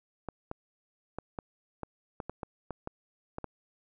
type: clicks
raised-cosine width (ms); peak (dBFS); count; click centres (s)
1; -22; 12; 0.287 / 0.514 / 1.186 / 1.388 / 1.833 / 2.202 / 2.296 / 2.432 / 2.707 / 2.874 / 3.384 / 3.443
effects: none